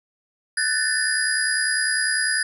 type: tone cluster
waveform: sine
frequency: 1509 / 1728 / 1798 / 4915 / 10090 Hz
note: F#6 / A6 / A6 / D#8 / D#9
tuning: +34 / -32 / +37 / -22 / +23 cents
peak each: -26 dBFS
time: 0.57-2.43 s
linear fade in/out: 5 ms
effects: 9-bit